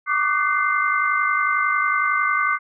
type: tone cluster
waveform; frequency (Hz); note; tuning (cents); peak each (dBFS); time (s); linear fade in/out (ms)
sine; 1151 / 1202 / 1509 / 2085; D6 / D6 / F#6 / C7; -35 / +40 / +34 / -7; -23; 0.06-2.59; 50
effects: none